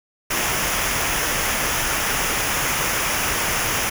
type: noise with comb filter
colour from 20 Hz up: pink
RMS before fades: -22 dBFS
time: 0.3-3.9 s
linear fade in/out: 10 ms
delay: 0.24 ms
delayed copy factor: -0.6
effects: none